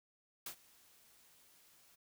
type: noise with ADSR envelope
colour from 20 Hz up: white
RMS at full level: -43 dBFS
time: 0.46-1.96 s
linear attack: 4 ms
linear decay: 85 ms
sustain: -23 dB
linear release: 14 ms
effects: none